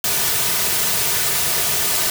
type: noise with comb filter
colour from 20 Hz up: white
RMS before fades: -19 dBFS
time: 0.04-2.1 s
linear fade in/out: 2 ms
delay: 3.7 ms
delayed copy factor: -0.65
effects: none